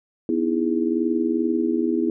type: chord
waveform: sine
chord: E major seventh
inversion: second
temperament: just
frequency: 247.2 / 309 / 329.6 / 412 Hz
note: B3 / D#4 / E4 / G#4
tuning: +2 / -12 / 0 / -14 cents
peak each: -24 / -28 / -22 / -27 dBFS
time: 0.29-2.1 s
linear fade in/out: 2 ms
effects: none